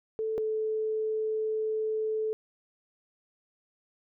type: tone pair in turn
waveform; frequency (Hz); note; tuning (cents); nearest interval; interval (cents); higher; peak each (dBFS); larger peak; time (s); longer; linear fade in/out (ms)
sine; 440 / 435.7; A4 / A4; 0 / -17; unison; 17; first; -28 / -27; second; 0.19-0.38 / 0.38-2.33; second; 0
effects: none